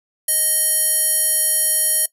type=tone with band-pass filter; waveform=square; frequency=622.3 Hz; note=D#5; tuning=in tune; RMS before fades=-18 dBFS; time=0.28-2.06 s; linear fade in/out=5 ms; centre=11000 Hz; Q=8.5; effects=noise-tail reverb RT60 0.1 s tail -18 dB re dry